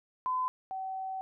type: tone pair in turn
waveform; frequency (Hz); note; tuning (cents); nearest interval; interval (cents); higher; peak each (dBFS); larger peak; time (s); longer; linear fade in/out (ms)
sine; 1017 / 761.9; C6 / G5; -50 / -49; perfect fourth; 499; first; -28 / -34; first; 0.26-0.48 / 0.71-1.21; second; 0
effects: none